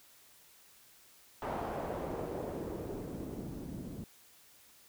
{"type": "noise with low-pass filter sweep", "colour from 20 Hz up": "white", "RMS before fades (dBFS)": -40, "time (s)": [1.42, 4.04], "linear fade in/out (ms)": 2, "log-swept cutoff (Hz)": [830, 210], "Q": 1.5, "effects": ["white hiss -61 dBFS RMS until 4.88 s"]}